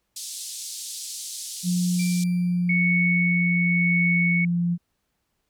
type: band-pass noise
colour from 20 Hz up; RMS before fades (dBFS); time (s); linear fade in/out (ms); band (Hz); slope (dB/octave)
white; -35; 0.16-2.24; 5; 3900 to 9600; 24
type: tone with pitch glide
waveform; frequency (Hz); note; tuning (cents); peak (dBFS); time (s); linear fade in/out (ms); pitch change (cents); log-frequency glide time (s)
sine; 178.4 to 173.22; F3 to F3; +37 to -14; -20; 1.63-4.78; 50; -51; 1.89-4.34
type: tone with exponential decay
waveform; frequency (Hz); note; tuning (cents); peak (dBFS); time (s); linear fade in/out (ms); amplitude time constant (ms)
35% pulse; 2349; D7; 0; -30; 1.99-3.05; 5; 230
type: tone with tremolo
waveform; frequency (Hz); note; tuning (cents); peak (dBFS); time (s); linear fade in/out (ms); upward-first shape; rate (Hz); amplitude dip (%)
sine; 2217; C#7; 0; -20; 2.69-4.45; 5; sine; 0.92; 25
effects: pink hiss -75 dBFS RMS until 5.49 s